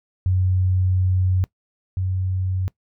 sine tone pair in turn, 92.5 / 93.25 Hz, F#2 / F#2, 0 / +14 cents, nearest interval unison, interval 14 cents, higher second, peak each -16 / -20 dBFS, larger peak first, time 0.26-1.44 / 1.97-2.68 s, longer first, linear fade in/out 0 ms, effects noise-tail reverb RT60 0.1 s tail -21 dB re dry

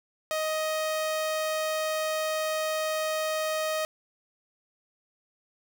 sawtooth tone, 626 Hz, D#5, 10 cents sharp, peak -23 dBFS, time 0.31-3.85 s, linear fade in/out 0 ms, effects none

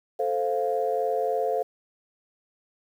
sine chord, F major, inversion first, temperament equal, 440 / 523.3 / 698.5 Hz, A4 / C5 / F5, 0 / 0 / 0 cents, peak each -27 dBFS, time 0.19-1.63 s, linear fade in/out 10 ms, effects tanh soft clip ceiling -13 dBFS + 9-bit

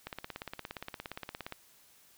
click train, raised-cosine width 0.3 ms, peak -23 dBFS, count 26, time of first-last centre 0.07-1.523 s, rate 17.2 Hz, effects white hiss -62 dBFS RMS until 2.17 s

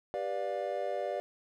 triangle chord, G dominant seventh, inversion none, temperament just, 392 / 490 / 588 / 705.6 Hz, G4 / B4 / D5 / F5, 0 / -14 / +2 / +18 cents, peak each -38 / -37 / -33 / -36 dBFS, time 0.14-1.2 s, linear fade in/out 0 ms, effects none

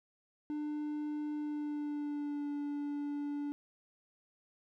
triangle tone with pitch glide, 298.7 to 289.5 Hz, D4 to D4, +29 to -25 cents, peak -33 dBFS, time 0.5-3.52 s, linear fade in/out 0 ms, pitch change -54 cents, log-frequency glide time 1.36-2.49 s, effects none

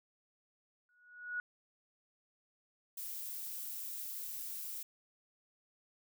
sine tone with exponential growth, 1460 Hz, F#6, 24 cents flat, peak -33 dBFS, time 0.89-1.4 s, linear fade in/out 1 ms, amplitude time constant 110 ms
violet noise, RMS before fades -43 dBFS, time 2.97-4.83 s, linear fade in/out 5 ms
effects none

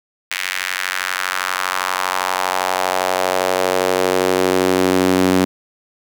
sawtooth tone with high-pass filter sweep, 92.5 Hz, F#2, in tune, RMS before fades -18 dBFS, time 0.31-5.45 s, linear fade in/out 0 ms, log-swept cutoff 2100 to 250 Hz, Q 2, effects none

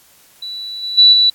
sine tone with level steps, 3951 Hz, B7, in tune, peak -24 / -20 / -4 / -8 dBFS, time 0.42-1.3 s, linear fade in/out 5 ms, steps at 0.82 / 0.97 / 1.12 s, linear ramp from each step 20 ms, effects white hiss -49 dBFS RMS until 1.34 s + AAC 64 kbps

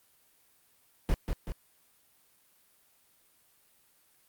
brown noise with echo, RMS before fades -25 dBFS, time 1.09-1.14 s, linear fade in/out 0 ms, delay 190 ms, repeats 2, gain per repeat -5 dB, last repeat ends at 1.52 s, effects white hiss -66 dBFS RMS until 4.28 s + Opus 32 kbps

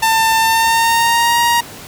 sawtooth tone with pitch glide, 895 to 943.3 Hz, A5 to A#5, +29 to +20 cents, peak -7 dBFS, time 0.02-1.61 s, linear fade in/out 10 ms, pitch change +91 cents, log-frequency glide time 0.39-1.38 s, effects pink hiss -33 dBFS RMS until 1.87 s + high-pass 60 Hz 12 dB/octave

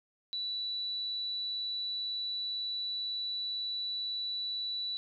sine tone, 3951 Hz, B7, in tune, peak -33 dBFS, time 0.33-4.97 s, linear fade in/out 0 ms, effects none

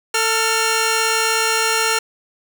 10% pulse tone pair together, 445.9 / 1396.9 Hz, A4 / F6, +23 / 0 cents, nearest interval octave + minor sixth, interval 1977 cents, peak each -10 / -11 dBFS, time 0.14-1.99 s, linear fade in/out 5 ms, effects none

